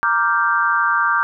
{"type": "chord", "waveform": "sine", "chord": "G minor seventh", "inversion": "first", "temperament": "equal", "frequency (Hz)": [932.3, 1174.7, 1396.9, 1568], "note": ["Bb5", "D6", "F6", "G6"], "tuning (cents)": [0, 0, 0, 0], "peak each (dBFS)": [-23, -18, -21, -19], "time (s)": [0.03, 1.23], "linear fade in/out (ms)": 0, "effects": []}